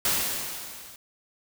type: noise with level ramp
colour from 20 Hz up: white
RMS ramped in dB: -23 to -47 dBFS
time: 0.05-0.96 s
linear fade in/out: 2 ms
effects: none